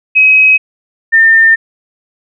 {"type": "tone pair in turn", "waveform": "sine", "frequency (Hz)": [2542, 1805.3], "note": ["D#7", "A6"], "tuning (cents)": [36, 44], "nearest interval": "tritone", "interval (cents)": 592, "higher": "first", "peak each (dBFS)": -3, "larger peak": "neither", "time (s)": [[0.15, 0.58], [1.12, 1.56]], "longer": "second", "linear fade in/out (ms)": 20, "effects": []}